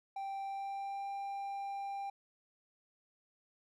triangle tone with pitch glide, 784 to 793.6 Hz, G5 to G5, 0 to +21 cents, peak -36 dBFS, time 0.16-2.1 s, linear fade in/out 5 ms, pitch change +21 cents, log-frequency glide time 0.42-1.08 s, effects none

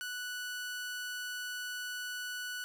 sawtooth tone, 1480 Hz, F#6, in tune, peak -34 dBFS, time 0.01-2.64 s, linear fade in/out 0 ms, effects none

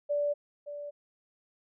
sine tone with echo, 582 Hz, D5, 16 cents flat, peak -26 dBFS, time 0.09-0.34 s, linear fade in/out 20 ms, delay 570 ms, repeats 1, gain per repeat -11 dB, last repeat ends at 0.91 s, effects none

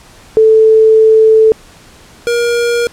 sine / square tone pair in turn, 440 / 474.2 Hz, A4 / A#4, 0 / +30 cents, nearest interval minor second, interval 130 cents, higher second, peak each -3 / -11 dBFS, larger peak first, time 0.37-1.52 / 2.27-2.87 s, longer first, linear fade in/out 0 ms, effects pink hiss -40 dBFS RMS until 2.92 s + low-pass 10000 Hz 12 dB/octave

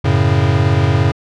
square chord, F# minor, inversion none, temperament equal, 92.5 / 110 / 138.59 Hz, F#2 / A2 / C#3, 0 / 0 / 0 cents, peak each -16 dBFS, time 0.04-1.12 s, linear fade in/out 10 ms, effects low-pass 4000 Hz 12 dB/octave

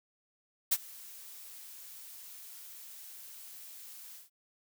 blue noise with ADSR envelope, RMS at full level -25 dBFS, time 0.71-4.3 s, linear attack 14 ms, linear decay 44 ms, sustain -24 dB, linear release 150 ms, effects none

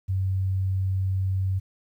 sine tone, 95 Hz, F#2, 46 cents sharp, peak -22 dBFS, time 0.08-1.6 s, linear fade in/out 20 ms, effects 10-bit

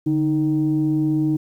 sine tone pair together, 146.83 / 311.1 Hz, D3 / D#4, 0 / 0 cents, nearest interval octave + minor second, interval 1300 cents, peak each -21 / -17 dBFS, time 0.06-1.37 s, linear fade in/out 10 ms, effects tanh soft clip ceiling -11 dBFS + 9-bit

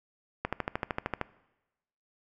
click train, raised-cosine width 0.5 ms, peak -14 dBFS, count 11, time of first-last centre 0.45-1.213 s, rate 13.1 Hz, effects noise-tail reverb RT60 1.0 s tail -20 dB re dry

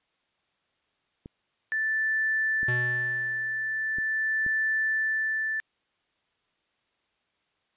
clicks, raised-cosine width 3 ms, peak -28 dBFS, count 4, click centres 1.259 / 2.631 / 3.985 / 4.464 s
sine tone with tremolo, 1760 Hz, A6, in tune, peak -23 dBFS, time 1.72-5.6 s, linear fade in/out 0 ms, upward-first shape sine, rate 0.42 Hz, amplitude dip 40%
square tone with exponential decay, 123.3 Hz, B2, 2 cents flat, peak -28 dBFS, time 2.68-3.93 s, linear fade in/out 5 ms, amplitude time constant 270 ms
effects white hiss -73 dBFS RMS until 7.76 s + resampled to 8000 Hz

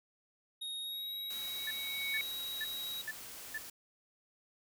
square tone with pitch glide, 3744 to 3832 Hz, A#7 to A#7, +7 to +47 cents, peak -39 dBFS, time 0.61-3.02 s, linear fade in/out 10 ms, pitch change +40 cents, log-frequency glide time 0.81-1.13 s
sine tone with exponential growth, 2231 Hz, C#7, 11 cents sharp, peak -32 dBFS, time 0.92-2.21 s, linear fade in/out 0 ms, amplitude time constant 280 ms
white noise, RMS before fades -48 dBFS, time 1.3-3.7 s, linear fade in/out 5 ms
sine tone bursts, 1752 Hz, A6, 8 cents flat, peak -36 dBFS, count 5, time 1.67-3.58 s, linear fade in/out 5 ms, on 38 ms, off 430 ms
effects none

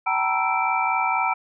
sine tone cluster, 765 / 897 / 961 / 1323 / 2336 Hz, G5 / A5 / B5 / E6 / D7, -42 / +33 / -48 / +6 / -10 cents, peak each -26 dBFS, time 0.06-1.34 s, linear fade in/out 10 ms, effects none

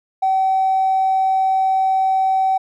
triangle tone with tanh clipping, 764 Hz, G5, 45 cents flat, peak -13 dBFS, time 0.22-2.58 s, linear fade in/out 10 ms, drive 1 dB, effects none

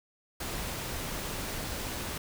pink noise, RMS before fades -36 dBFS, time 0.4-2.18 s, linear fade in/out 5 ms, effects none

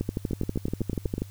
two click trains, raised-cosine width 3 ms, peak -14 / -16 dBFS, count 16 / 8, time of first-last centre 0.01-1.22 / 0.31-1.181 s, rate 12.4 / 8.04 Hz, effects added 99 Hz sine -42 dBFS peak until 1.3 s + white hiss -55 dBFS RMS until 1.3 s

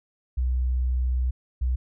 sine tone pair in turn, 62.8 / 62.8 Hz, B1 / B1, +30 / +30 cents, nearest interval unison, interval 0 cents, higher neither, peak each -21 dBFS, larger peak neither, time 0.37-1.31 / 1.61-1.76 s, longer first, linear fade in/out 10 ms, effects none

